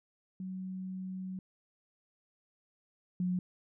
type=tone pair in turn; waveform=sine; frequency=187 / 181.05 Hz; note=F#3 / F#3; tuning=+19 / -37 cents; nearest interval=minor second; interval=56 cents; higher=first; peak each=-37 / -29 dBFS; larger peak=second; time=0.4-1.39 / 3.2-3.39 s; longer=first; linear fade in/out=2 ms; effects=none